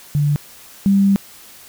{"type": "tone pair in turn", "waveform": "sine", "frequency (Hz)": [146, 197.32], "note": ["D3", "G3"], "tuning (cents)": [-10, 12], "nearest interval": "perfect fourth", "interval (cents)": 522, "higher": "second", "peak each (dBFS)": [-13, -10], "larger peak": "second", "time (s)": [[0.15, 0.36], [0.86, 1.16]], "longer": "second", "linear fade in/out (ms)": 0, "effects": ["white hiss -42 dBFS RMS until 1.68 s"]}